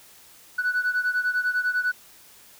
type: beating tone pair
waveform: sine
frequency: 1480 / 1490 Hz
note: F#6 / F#6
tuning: 0 / +12 cents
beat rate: 10 Hz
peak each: -22 / -25 dBFS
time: 0.58-1.92 s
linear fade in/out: 10 ms
effects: tanh soft clip ceiling -18 dBFS + white hiss -51 dBFS RMS until 2.59 s